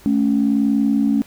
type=tone pair together; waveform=sine; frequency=217.1 / 278 Hz; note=A3 / C#4; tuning=-23 / +5 cents; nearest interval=major third; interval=428 cents; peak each=-16 dBFS; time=0.06-1.22 s; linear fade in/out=0 ms; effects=tanh soft clip ceiling -7 dBFS + pink hiss -47 dBFS RMS until 1.26 s